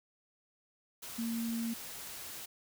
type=tone in noise; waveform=sine; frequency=230.1 Hz; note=A#3; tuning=22 cents flat; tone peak=-33 dBFS; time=1.18-1.74 s; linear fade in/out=10 ms; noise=white; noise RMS=-45 dBFS; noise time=1.02-2.46 s; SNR=+9 dB; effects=none